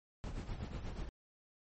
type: noise with tremolo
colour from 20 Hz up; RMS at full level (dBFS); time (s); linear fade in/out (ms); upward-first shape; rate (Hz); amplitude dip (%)
brown; -39; 0.24-1.09; 0; triangle; 8.2; 70
effects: MP3 32 kbps